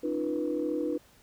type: tone cluster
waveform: sine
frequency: 271.7 / 305.1 / 347.4 / 487.3 Hz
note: C#4 / D#4 / F4 / B4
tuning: -35 / -34 / -9 / -23 cents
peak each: -39 / -30 / -34 / -32 dBFS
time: 0.03-0.98 s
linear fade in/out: 10 ms
effects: tanh soft clip ceiling -19 dBFS + pink hiss -60 dBFS RMS until 1.22 s